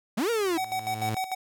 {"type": "linear two-way sweep", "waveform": "45% pulse", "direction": "up then down", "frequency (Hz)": [185, 479.6, 313.9], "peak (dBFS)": -24, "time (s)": [0.17, 0.58], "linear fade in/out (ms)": 10, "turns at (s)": 0.3}
{"type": "tone with exponential growth", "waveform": "sawtooth", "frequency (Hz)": 110, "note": "A2", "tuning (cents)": 0, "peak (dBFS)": -23, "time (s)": [0.32, 1.15], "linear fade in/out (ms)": 5, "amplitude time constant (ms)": 180}
{"type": "tone with tremolo", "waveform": "square", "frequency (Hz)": 754, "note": "F#5", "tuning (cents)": 32, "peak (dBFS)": -27, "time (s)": [0.57, 1.35], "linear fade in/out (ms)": 10, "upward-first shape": "square", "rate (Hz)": 6.7, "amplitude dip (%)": 70}
{"effects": []}